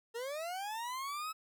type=linear sweep; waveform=40% pulse; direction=up; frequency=449.1 to 1301 Hz; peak=-37 dBFS; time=0.14-1.33 s; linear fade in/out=20 ms; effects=none